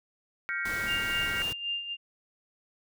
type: chord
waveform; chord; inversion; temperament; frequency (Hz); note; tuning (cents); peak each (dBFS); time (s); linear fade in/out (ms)
sine; G half-diminished seventh; third; equal with one note detuned; 1396.9 / 1568 / 1906 / 2217; F6 / G6 / Bb6 / Db7; 0 / 0 / +38 / 0; -35; 0.49-1.42; 0
type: noise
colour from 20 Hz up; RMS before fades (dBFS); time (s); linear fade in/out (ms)
pink; -39; 0.65-1.53; 5
type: tone with tremolo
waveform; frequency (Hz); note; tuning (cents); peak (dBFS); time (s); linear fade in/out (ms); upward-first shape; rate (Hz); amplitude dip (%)
sine; 2800; F7; +4; -28; 0.86-1.97; 50; sine; 3.8; 65
effects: none